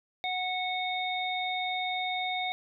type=harmonic tone; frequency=736 Hz; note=F#5; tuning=9 cents flat; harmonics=1 / 3 / 5; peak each=-32 / -34 / -35 dBFS; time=0.24-2.52 s; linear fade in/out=0 ms; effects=none